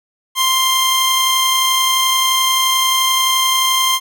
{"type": "tone pair together", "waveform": "sawtooth", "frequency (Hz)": [1046.5, 3171], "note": ["C6", "G7"], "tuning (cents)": [0, 19], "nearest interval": "octave + perfect fifth", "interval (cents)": 1919, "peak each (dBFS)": -12, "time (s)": [0.35, 4], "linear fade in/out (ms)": 50, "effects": []}